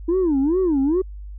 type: tone with vibrato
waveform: sine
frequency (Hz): 318.9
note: D#4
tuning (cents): +43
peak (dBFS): -14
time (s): 0.08-1.02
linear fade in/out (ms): 10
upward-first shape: sine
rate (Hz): 2.4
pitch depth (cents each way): 300
effects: tanh soft clip ceiling -14 dBFS + added 50 Hz sine -32 dBFS peak until 1.38 s